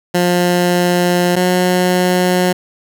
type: tone pair in turn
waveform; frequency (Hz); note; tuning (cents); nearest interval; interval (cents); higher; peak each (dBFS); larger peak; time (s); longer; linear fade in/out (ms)
15% pulse; 177.1 / 181.03; F3 / F#3; +24 / -38; unison; 38; second; -5; neither; 0.14-1.36 / 1.36-2.53; first; 10
effects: none